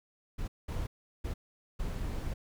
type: noise bursts at uneven times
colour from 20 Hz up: brown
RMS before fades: -35 dBFS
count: 4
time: 0.38-0.48 / 0.68-0.87 / 1.24-1.34 / 1.79-2.34 s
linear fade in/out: 10 ms
effects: none